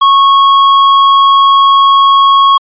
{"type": "tone with tanh clipping", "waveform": "sine", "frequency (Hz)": 1100, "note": "C#6", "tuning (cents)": -14, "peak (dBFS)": -5, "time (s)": [0.01, 2.58], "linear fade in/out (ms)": 10, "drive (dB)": 18, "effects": ["resampled to 8000 Hz"]}